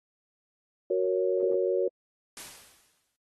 sine chord, F# major, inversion none, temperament equal, 370 / 466.2 / 554.4 Hz, F#4 / A#4 / C#5, 0 / 0 / 0 cents, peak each -27 / -29 / -29 dBFS, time 0.9-1.88 s, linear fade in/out 5 ms
white noise with exponential decay, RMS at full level -40 dBFS, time 2.37-3.16 s, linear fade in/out 0 ms, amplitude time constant 170 ms
effects AAC 32 kbps

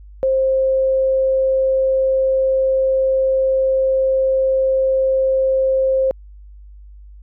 sine tone, 529 Hz, C5, 19 cents sharp, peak -13 dBFS, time 0.23-6.11 s, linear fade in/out 0 ms, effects added 50 Hz sine -37 dBFS peak until 7.22 s

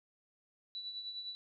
sine tone with tremolo, 3951 Hz, B7, in tune, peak -38 dBFS, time 0.75-1.35 s, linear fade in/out 0 ms, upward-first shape triangle, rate 9.8 Hz, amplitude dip 60%, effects none

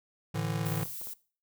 square chord, A suspended fourth, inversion none, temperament just, 110 / 146.67 / 165 Hz, A2 / D3 / E3, 0 / -2 / +2 cents, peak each -35 dBFS, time 0.34-0.84 s, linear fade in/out 10 ms
violet noise, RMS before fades -40 dBFS, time 0.65-1.14 s, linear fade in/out 10 ms
clicks, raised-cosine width 1 ms, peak -36 dBFS, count 3, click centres 0.857 / 1.015 / 1.072 s
effects noise-tail reverb RT60 0.4 s tail -20 dB re dry

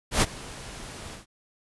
pink noise with ADSR envelope, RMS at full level -19 dBFS, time 0.11-1.26 s, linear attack 110 ms, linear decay 33 ms, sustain -21 dB, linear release 130 ms, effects resampled to 24000 Hz

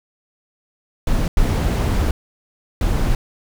brown noise bursts at uneven times, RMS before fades -17 dBFS, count 3, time 1.07-1.28 / 1.37-2.11 / 2.81-3.15 s, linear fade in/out 2 ms, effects none

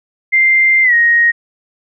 sine tone with pitch glide, 2093 to 1875.5 Hz, C7 to A#6, 0 to +10 cents, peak -7 dBFS, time 0.32-1.32 s, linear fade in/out 20 ms, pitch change -190 cents, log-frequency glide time 0.83-0.94 s, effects none

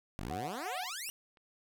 10% pulse exponential sweep, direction up, 42.96 to 2958 Hz, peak -30 dBFS, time 0.19-1.1 s, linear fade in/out 0 ms
sine tone with tremolo, 737 Hz, F#5, 7 cents flat, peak -38 dBFS, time 0.3-0.9 s, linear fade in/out 10 ms, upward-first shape square, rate 2.8 Hz, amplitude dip 65%
clicks, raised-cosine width 0.3 ms, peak -37 / -47 dBFS, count 2, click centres 1.091 / 1.372 s
effects none

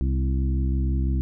harmonic tone with a mistuned harmonic, 66 Hz, C2, 16 cents sharp, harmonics 1 / 2 / 3 / 4 / 5, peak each -21 / -29 / -33 / -34 / -36 dBFS, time 0.01-1.21 s, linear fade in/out 0 ms, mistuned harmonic 4, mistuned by -19 cents, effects none

